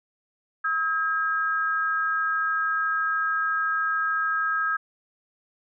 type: tone pair together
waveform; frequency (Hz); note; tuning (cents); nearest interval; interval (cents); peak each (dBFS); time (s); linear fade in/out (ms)
sine; 1284 / 1617.7; E6 / G#6; -46 / -46; major third; 400; -25; 0.64-4.77; 10
effects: none